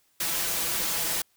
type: noise with comb filter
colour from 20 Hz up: white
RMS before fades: -28 dBFS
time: 0.2-1.22 s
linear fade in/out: 5 ms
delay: 6 ms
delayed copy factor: +0.65
effects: white hiss -67 dBFS RMS until 1.36 s